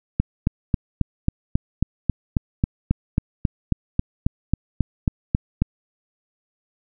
click train, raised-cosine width 5 ms, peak -5 dBFS, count 21, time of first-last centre 0.2-5.62 s, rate 3.69 Hz, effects none

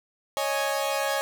sawtooth chord, C# suspended second, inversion none, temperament equal, 554.4 / 622.3 / 830.6 Hz, C#5 / D#5 / G#5, 0 / 0 / 0 cents, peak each -24 / -27 / -26 dBFS, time 0.37-1.21 s, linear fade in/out 0 ms, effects none

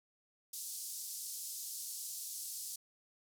white band-pass noise, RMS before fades -44 dBFS, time 0.53-2.76 s, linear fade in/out 5 ms, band 4800 to 13000 Hz, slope 24 dB/octave, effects none

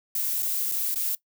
violet noise with dropouts, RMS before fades -27 dBFS, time 0.15-1.15 s, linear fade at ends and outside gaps 2 ms, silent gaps 0.425-0.428 / 0.716-0.72 / 0.945-0.958 s, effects noise-tail reverb RT60 0.1 s tail -20 dB re dry

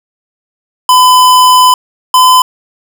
square tone pair in turn, 1008 / 1015.6 Hz, B5 / B5, +35 / +48 cents, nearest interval unison, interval 13 cents, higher second, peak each -3 dBFS, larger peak neither, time 0.89-1.74 / 2.14-2.42 s, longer first, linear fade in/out 2 ms, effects none

